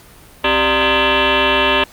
sine tone with frequency modulation, 1047 Hz, C6, 1 cent sharp, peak -11 dBFS, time 0.44-1.84 s, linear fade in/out 5 ms, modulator 328 Hz, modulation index 6.8, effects pink hiss -43 dBFS RMS until 1.92 s + Opus 48 kbps

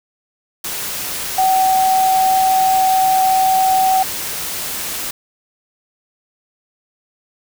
sine tone in noise, 758 Hz, F#5, 42 cents sharp, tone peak -11 dBFS, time 1.38-4.03 s, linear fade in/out 5 ms, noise white, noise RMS -24 dBFS, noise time 0.64-5.11 s, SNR +10 dB, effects none

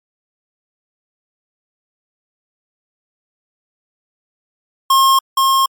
square tone with echo, 1073 Hz, C6, 43 cents sharp, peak -9 dBFS, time 4.9-5.19 s, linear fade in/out 5 ms, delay 470 ms, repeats 1, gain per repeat -2 dB, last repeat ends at 5.66 s, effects MP3 96 kbps

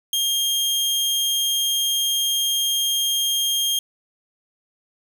sawtooth tone, 3220 Hz, G7, 46 cents sharp, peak -16 dBFS, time 0.13-3.79 s, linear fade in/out 2 ms, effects none

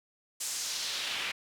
pink noise with band-pass filter sweep, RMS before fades -35 dBFS, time 0.4-1.32 s, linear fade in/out 10 ms, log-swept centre 8100 to 2400 Hz, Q 1.6, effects none

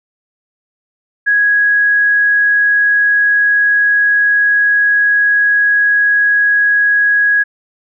sine tone, 1661.2 Hz, G#6, in tune, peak -8 dBFS, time 1.26-7.44 s, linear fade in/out 20 ms, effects none

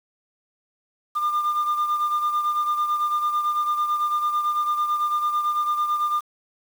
sine beating tone pair, 1201 / 1210 Hz, D6 / D#6, +38 / -49 cents, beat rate 9 Hz, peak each -19 / -26 dBFS, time 1.15-6.21 s, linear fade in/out 20 ms, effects tanh soft clip ceiling -18 dBFS + 7-bit

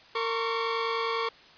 sawtooth tone cluster, 458.1 / 1085 / 1135 Hz, A#4 / C#6 / C#6, -30 / -37 / +41 cents, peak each -26 / -30 / -28 dBFS, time 0.15-1.29 s, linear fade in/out 5 ms, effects white hiss -53 dBFS RMS until 1.57 s + resampled to 11025 Hz

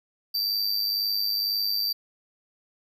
square tone with amplitude modulation, 4672 Hz, D8, 10 cents flat, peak -22 dBFS, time 0.34-1.93 s, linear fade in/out 10 ms, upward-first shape sine, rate 102 Hz, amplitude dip 55%, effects none

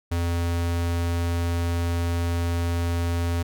square tone, 85.5 Hz, F2, 36 cents flat, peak -23 dBFS, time 0.11-3.43 s, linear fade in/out 10 ms, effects none

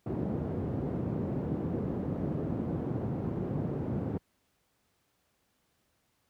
pink band-pass noise, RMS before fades -33 dBFS, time 0.06-4.18 s, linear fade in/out 5 ms, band 110 to 360 Hz, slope 12 dB/octave, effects pink hiss -74 dBFS RMS until 6.29 s + high-pass 60 Hz 12 dB/octave

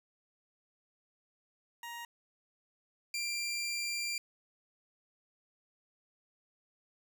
20% pulse tone pair in turn, 942 / 2374 Hz, A#5 / D7, +18 / +18 cents, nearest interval octave + major third, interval 1600 cents, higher second, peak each -37 / -29 dBFS, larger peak second, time 1.83-2.05 / 3.14-4.18 s, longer second, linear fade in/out 2 ms, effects none

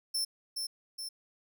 sawtooth tone with echo, 5350 Hz, E8, 25 cents sharp, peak -27 dBFS, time 0.14-0.25 s, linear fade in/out 10 ms, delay 420 ms, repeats 2, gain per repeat -4 dB, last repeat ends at 1.09 s, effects none

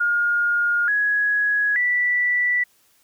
sine tone with pitch steps, 1422 / 1671.6 / 1965.1 Hz, F6 / G#6 / B6, +31 / +11 / -9 cents, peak -17 dBFS, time 0-2.64 s, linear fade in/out 10 ms, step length 880 ms, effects white hiss -60 dBFS RMS until 3.03 s

